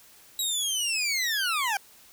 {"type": "linear sweep", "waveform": "20% pulse", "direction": "down", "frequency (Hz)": [3881, 762], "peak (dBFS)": -20, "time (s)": [0.39, 1.77], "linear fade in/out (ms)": 2, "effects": ["white hiss -54 dBFS RMS until 2.12 s"]}